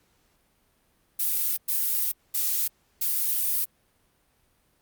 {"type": "noise bursts at uneven times", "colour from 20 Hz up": "violet", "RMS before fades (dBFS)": -25, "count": 4, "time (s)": [[1.19, 1.57], [1.68, 2.12], [2.34, 2.68], [3.01, 3.65]], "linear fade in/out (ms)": 10, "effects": ["pink hiss -67 dBFS RMS until 4.81 s", "Opus 48 kbps"]}